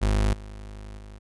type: tone with level steps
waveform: 35% pulse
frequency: 51.5 Hz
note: G#1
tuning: 14 cents flat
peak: -18 / -36 / -39 dBFS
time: 0.01-1.19 s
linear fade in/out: 20 ms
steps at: 0.33 / 0.98 s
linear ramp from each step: 2 ms
effects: resampled to 24000 Hz